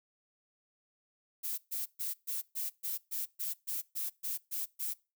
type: noise bursts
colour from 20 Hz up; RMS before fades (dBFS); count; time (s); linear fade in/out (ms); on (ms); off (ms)
violet; -36; 13; 1.43-4.94; 20; 150; 130
effects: noise-tail reverb RT60 0.3 s tail -23 dB re dry